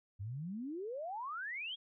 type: exponential sweep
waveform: sine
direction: up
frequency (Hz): 92.5 to 3360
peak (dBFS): -39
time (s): 0.19-1.76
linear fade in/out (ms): 20
effects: none